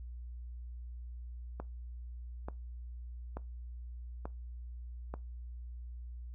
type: click train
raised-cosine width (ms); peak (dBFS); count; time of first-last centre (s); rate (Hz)
1; -26; 5; 1.6-5.14; 1.13
effects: noise-tail reverb RT60 0.2 s tail -20 dB re dry + added 60 Hz sine -42 dBFS peak until 6.34 s